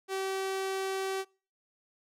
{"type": "tone", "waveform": "sawtooth", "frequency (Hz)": 384.2, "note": "G4", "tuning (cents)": -35, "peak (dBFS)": -27, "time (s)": [0.08, 1.25], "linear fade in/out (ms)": 50, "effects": ["noise-tail reverb RT60 0.4 s tail -26 dB re dry", "low-pass 12000 Hz 12 dB/octave"]}